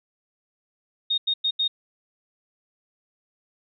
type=tone bursts at uneven times; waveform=sine; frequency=3707 Hz; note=A#7; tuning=10 cents flat; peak=-20 dBFS; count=4; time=1.1-1.18 / 1.27-1.34 / 1.44-1.51 / 1.59-1.68 s; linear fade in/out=10 ms; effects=none